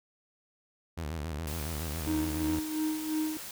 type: tone with vibrato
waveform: sawtooth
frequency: 78 Hz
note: D#2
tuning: 5 cents sharp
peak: -30 dBFS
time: 0.97-2.6 s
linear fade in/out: 10 ms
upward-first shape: square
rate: 7.2 Hz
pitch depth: 110 cents each way
type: noise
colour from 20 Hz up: white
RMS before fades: -42 dBFS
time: 1.47-3.51 s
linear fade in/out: 2 ms
type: tone with tremolo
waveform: triangle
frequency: 311.1 Hz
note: D#4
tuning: in tune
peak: -25 dBFS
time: 2.07-3.37 s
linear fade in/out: 0 ms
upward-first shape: sine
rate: 2.9 Hz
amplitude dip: 60%
effects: none